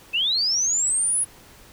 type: linear sweep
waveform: sine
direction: up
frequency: 2559 to 10548 Hz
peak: -19 dBFS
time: 0.13-1.25 s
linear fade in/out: 20 ms
effects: pink hiss -49 dBFS RMS until 1.72 s